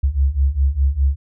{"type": "beating tone pair", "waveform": "sine", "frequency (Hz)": [66.2, 71.1], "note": ["C2", "C#2"], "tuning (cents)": [21, 45], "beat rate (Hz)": 4.9, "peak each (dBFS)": [-18, -16], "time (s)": [0.03, 1.16], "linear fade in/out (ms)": 10, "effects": []}